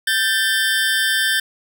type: tone pair together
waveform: 25% pulse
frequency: 1568 / 1772.2 Hz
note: G6 / A6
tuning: 0 / +12 cents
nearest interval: major second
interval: 212 cents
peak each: -15 dBFS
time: 0.07-1.4 s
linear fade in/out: 5 ms
effects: none